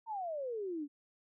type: exponential sweep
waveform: sine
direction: down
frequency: 932.3 to 277.2 Hz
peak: -36 dBFS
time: 0.06-0.88 s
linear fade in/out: 50 ms
effects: none